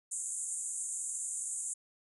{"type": "band-pass noise", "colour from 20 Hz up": "pink", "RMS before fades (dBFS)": -38, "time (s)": [0.11, 1.74], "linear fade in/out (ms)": 10, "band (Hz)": [6900, 9800], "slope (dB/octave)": 96, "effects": []}